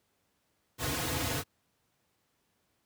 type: noise with comb filter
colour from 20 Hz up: pink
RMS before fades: -32 dBFS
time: 0.78-1.44 s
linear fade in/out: 50 ms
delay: 5.1 ms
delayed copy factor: -0.75
effects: pink hiss -75 dBFS RMS until 2.85 s + high-pass 80 Hz 12 dB/octave